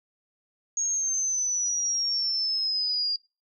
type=exponential sweep; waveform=sine; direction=down; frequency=6600 to 4789 Hz; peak=-24 dBFS; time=0.77-3.16 s; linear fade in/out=2 ms; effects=noise-tail reverb RT60 0.3 s tail -26 dB re dry